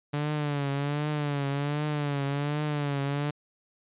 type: tone with vibrato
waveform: sawtooth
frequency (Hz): 144.9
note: D3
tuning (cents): -23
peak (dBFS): -23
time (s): 0.13-3.31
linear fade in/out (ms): 10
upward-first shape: triangle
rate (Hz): 1.3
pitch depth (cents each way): 80
effects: resampled to 8000 Hz